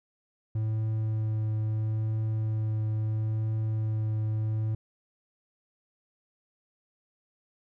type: tone with vibrato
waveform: triangle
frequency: 109.1 Hz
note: A2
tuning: 14 cents flat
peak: -24 dBFS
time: 0.55-4.75 s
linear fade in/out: 5 ms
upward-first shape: triangle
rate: 0.75 Hz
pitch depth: 12 cents each way
effects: none